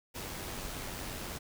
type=noise with amplitude modulation; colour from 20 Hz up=pink; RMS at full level=-39 dBFS; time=0.14-1.39 s; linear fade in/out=20 ms; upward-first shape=sine; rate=94.3 Hz; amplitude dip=35%; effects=none